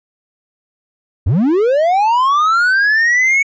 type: linear sweep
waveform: triangle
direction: up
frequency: 72.2 to 2235 Hz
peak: -8 dBFS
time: 1.26-3.43 s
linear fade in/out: 10 ms
effects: resampled to 16000 Hz